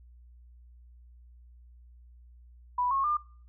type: tone with pitch steps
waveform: sine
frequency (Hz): 987 / 1088.8 / 1201.2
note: B5 / C#6 / D6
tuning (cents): -1 / -31 / +39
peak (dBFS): -25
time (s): 2.78-3.17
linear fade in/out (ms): 5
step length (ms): 130
effects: noise-tail reverb RT60 0.5 s tail -22 dB re dry + added 60 Hz sine -51 dBFS peak until 3.48 s